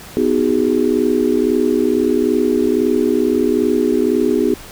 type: chord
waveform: sine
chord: G# minor seventh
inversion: first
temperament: just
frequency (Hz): 249.2 / 311.5 / 373.8 / 415.3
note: B3 / D#4 / F#4 / G#4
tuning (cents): +16 / +2 / +18 / 0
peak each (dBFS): -18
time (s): 0.17-4.54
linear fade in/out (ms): 0
effects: pink hiss -36 dBFS RMS until 4.71 s